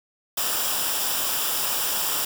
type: noise with comb filter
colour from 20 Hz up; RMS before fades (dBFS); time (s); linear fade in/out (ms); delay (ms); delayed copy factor
white; -25; 0.37-2.25; 5; 0.47; -0.6
effects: none